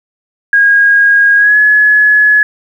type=tone with pitch glide; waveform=sine; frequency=1635 to 1697.6 Hz; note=G#6 to G#6; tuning=-28 to +38 cents; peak=-4 dBFS; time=0.53-2.43 s; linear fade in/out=2 ms; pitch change=+66 cents; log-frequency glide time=1.36-1.57 s; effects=7-bit